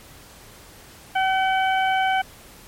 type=harmonic tone; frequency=761 Hz; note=F#5; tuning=48 cents sharp; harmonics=1 / 2 / 3 / 4; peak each=-19 / -25 / -29 / -31 dBFS; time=1.15-2.22 s; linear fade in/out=10 ms; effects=pink hiss -46 dBFS RMS until 2.67 s + MP3 64 kbps